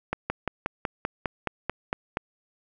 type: slowing click train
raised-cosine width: 0.5 ms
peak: -11 dBFS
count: 11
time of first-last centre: 0.13-2.171 s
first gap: 170 ms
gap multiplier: 1.04
effects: none